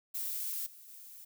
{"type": "noise with level steps", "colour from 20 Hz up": "violet", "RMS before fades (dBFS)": [-37, -54, -51], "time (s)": [0.14, 1.25], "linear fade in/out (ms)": 10, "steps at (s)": [0.66, 0.88], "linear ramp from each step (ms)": 5, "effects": []}